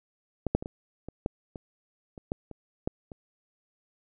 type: clicks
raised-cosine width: 2 ms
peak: -14 / -9 / -22 / -22 / -25 / -14 / -25 / -29 / -16 / -28 / -14 / -28 dBFS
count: 12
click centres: 0.467 / 0.55 / 0.625 / 0.659 / 1.086 / 1.261 / 1.558 / 2.178 / 2.319 / 2.513 / 2.875 / 3.118 s
effects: none